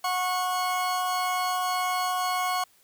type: tone pair together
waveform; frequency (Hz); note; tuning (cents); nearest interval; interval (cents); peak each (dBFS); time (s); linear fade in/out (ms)
40% pulse; 731 / 1097.4; F#5 / C#6; -21 / -18; perfect fifth; 703; -27; 0.04-2.64; 5
effects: white hiss -61 dBFS RMS until 2.83 s